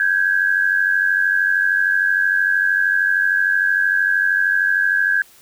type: tone pair together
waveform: sine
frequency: 1566 / 1659.1 Hz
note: G6 / G#6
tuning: -2 / -2 cents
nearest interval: minor second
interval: 100 cents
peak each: -17 dBFS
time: 0-5.22 s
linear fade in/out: 2 ms
effects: white hiss -49 dBFS RMS until 5.41 s